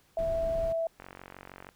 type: tone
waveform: sine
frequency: 659 Hz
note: E5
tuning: 1 cent flat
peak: -27 dBFS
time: 0.17-0.87 s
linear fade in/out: 2 ms
type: noise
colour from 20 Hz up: brown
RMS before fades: -38 dBFS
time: 0.18-0.73 s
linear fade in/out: 10 ms
type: click train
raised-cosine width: 0.5 ms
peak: -29 dBFS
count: 33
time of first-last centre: 1-1.69 s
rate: 46.4 Hz
effects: pink hiss -65 dBFS RMS until 1.75 s